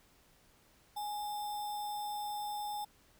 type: tone with sample-and-hold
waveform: sine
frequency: 830.6 Hz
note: G#5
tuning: in tune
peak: -36 dBFS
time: 0.96-2.85 s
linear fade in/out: 10 ms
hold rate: 4410 Hz
effects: pink hiss -66 dBFS RMS until 3.19 s